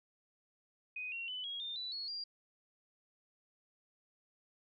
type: tone with pitch steps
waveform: sine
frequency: 2499 / 2741 / 3006 / 3297 / 3617 / 3967 / 4351 / 4772 Hz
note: D#7 / F7 / F#7 / G#7 / A7 / B7 / C#8 / D8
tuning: +7 / -33 / +27 / -13 / +47 / +7 / -33 / +27 cents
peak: -39 dBFS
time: 0.96-2.24 s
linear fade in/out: 5 ms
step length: 160 ms
effects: none